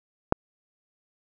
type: click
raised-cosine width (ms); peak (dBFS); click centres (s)
1; -4; 0.324
effects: none